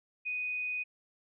sine tone, 2489 Hz, D#7, in tune, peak -32 dBFS, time 0.25-0.84 s, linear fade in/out 20 ms, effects none

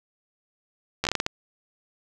slowing click train, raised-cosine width 0.2 ms, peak -7 dBFS, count 8, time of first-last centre 1.04-1.264 s, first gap 12 ms, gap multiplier 1.32, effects none

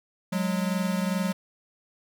square tone pair together, 183.17 / 205.6 Hz, F#3 / G#3, -17 / -17 cents, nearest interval major second, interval 200 cents, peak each -27 / -30 dBFS, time 0.32-1.33 s, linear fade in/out 10 ms, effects none

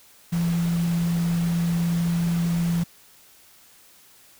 sine tone in noise, 170 Hz, F3, 46 cents flat, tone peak -20 dBFS, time 0.32-2.84 s, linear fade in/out 10 ms, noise pink, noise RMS -37 dBFS, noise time 0.32-2.84 s, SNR +14 dB, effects white hiss -53 dBFS RMS until 4.39 s

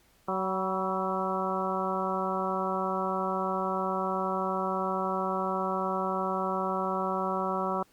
harmonic tone with a mistuned harmonic, 188.6 Hz, F#3, 33 cents sharp, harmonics 1 / 2 / 3 / 4 / 5 / 6 / 7, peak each -35 / -35 / -35 / -35 / -35 / -35 / -35 dBFS, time 0.28-7.83 s, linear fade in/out 5 ms, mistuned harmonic 5, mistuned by +43 cents, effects pink hiss -64 dBFS RMS until 7.92 s + Opus 48 kbps

